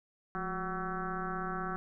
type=tone with frequency modulation; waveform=sine; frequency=750 Hz; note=F#5; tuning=23 cents sharp; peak=-33 dBFS; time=0.35-1.76 s; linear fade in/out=0 ms; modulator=192 Hz; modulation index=4; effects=none